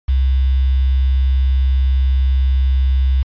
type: tone with quantisation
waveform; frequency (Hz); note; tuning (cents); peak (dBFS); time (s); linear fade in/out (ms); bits
sine; 65.7; C2; +8; -11; 0.08-3.23; 10; 6
effects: resampled to 11025 Hz